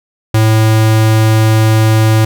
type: tone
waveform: square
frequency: 110 Hz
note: A2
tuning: in tune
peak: -7 dBFS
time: 0.34-2.25 s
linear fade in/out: 5 ms
effects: none